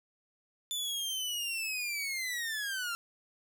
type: linear sweep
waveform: sawtooth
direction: down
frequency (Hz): 3520 to 1360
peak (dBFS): -30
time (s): 0.71-2.95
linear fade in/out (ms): 0
effects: 12-bit